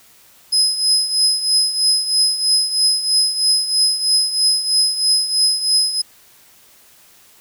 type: tone with tremolo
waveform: 35% pulse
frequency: 5070 Hz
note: D#8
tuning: 32 cents sharp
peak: -8 dBFS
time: 0.52-6.02 s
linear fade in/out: 10 ms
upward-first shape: triangle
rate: 3.1 Hz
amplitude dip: 75%
effects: white hiss -49 dBFS RMS until 7.4 s